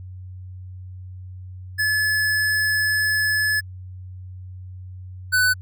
square tone pair in turn, 1718 / 1499 Hz, A6 / F#6, -42 / +22 cents, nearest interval major second, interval 236 cents, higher first, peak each -19 / -16 dBFS, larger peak second, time 1.78-3.61 / 5.32-5.54 s, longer first, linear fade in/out 20 ms, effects added 92 Hz sine -34 dBFS peak until 5.61 s

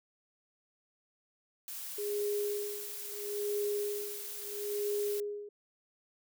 blue noise, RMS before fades -42 dBFS, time 1.68-5.2 s, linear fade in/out 0 ms
sine tone with tremolo, 412.4 Hz, G#4, 12 cents flat, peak -30 dBFS, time 1.98-5.49 s, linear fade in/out 5 ms, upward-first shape sine, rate 0.75 Hz, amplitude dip 95%
effects none

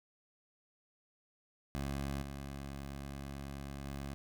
15% pulse tone with level steps, 69.3 Hz, C#2, in tune, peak -30 / -36 / -34 dBFS, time 1.75-4.14 s, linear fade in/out 0 ms, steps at 2.22 / 3.85 s, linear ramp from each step 2 ms, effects none

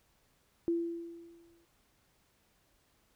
sine tone with exponential decay, 337.9 Hz, E4, 43 cents sharp, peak -26 dBFS, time 0.68-1.65 s, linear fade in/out 0 ms, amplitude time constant 210 ms, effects pink hiss -71 dBFS RMS until 3.15 s

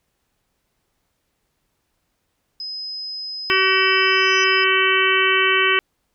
sine tone, 5060 Hz, D#8, 28 cents sharp, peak -27 dBFS, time 2.6-4.64 s, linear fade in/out 2 ms
harmonic tone, 380 Hz, F#4, 46 cents sharp, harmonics 1 / 3 / 4 / 5 / 6 / 7 / 8, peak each -22 / -22 / -22 / -22 / -22 / -22 / -22 dBFS, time 3.5-5.79 s, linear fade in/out 0 ms
sine tone with exponential growth, 5920 Hz, F#8, in tune, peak -26 dBFS, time 3.88-4.44 s, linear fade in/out 2 ms, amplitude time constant 120 ms
effects pink hiss -71 dBFS RMS until 6.14 s

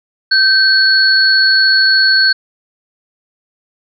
sine tone pair together, 1551 / 4387 Hz, G6 / C#8, -19 / -19 cents, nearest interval octave + tritone, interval 1800 cents, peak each -10 dBFS, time 0.31-2.33 s, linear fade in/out 10 ms, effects none

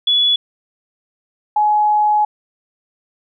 sine tone pair in turn, 3409 / 842.9 Hz, G#7 / G#5, +45 / +25 cents, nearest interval 2 octaves, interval 2420 cents, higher first, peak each -11 dBFS, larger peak neither, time 0.07-0.36 / 1.56-2.25 s, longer second, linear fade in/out 5 ms, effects none

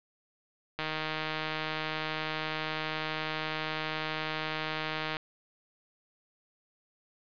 click train, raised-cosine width 0.3 ms, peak -17 dBFS, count 684, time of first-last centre 0.79-5.168 s, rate 156 Hz, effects resampled to 11025 Hz + 9-bit

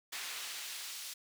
brown noise with high-pass filter sweep, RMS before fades -43 dBFS, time 0.12-1.14 s, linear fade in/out 10 ms, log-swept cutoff 2300 to 4500 Hz, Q 0.73, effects none

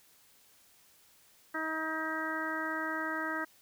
harmonic tone, 317 Hz, D#4, 32 cents sharp, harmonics 1 / 2 / 3 / 4 / 5 / 6, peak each -39 / -42 / -42 / -39 / -37 / -40 dBFS, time 1.54-3.45 s, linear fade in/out 10 ms, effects white hiss -63 dBFS RMS until 3.61 s

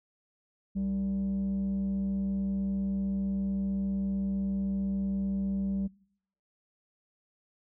sine tone pair together, 61.74 / 195.45 Hz, B1 / G3, 0 / -5 cents, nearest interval octave + minor sixth, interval 1995 cents, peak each -37 / -26 dBFS, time 0.75-5.88 s, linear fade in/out 20 ms, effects noise-tail reverb RT60 0.7 s tail -26 dB re dry + tanh soft clip ceiling -26 dBFS

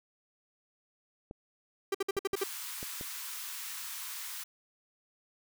clicks, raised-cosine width 2 ms, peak -29 dBFS, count 5, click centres 1.311 / 2.167 / 2.333 / 2.829 / 3.011 s
45% pulse tone bursts, 392 Hz, G4, in tune, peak -28 dBFS, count 7, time 1.92-2.438 s, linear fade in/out 5 ms, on 26 ms, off 56 ms
white high-pass noise, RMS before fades -41 dBFS, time 2.36-4.44 s, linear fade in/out 10 ms, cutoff 920 Hz, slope 48 dB/octave
effects none

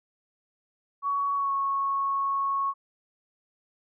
sine tone with pitch glide, 1122 to 1102.1 Hz, C#6 to C#6, +21 to -10 cents, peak -24 dBFS, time 1.02-2.74 s, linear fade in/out 50 ms, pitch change -31 cents, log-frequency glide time 1.36-1.52 s, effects none

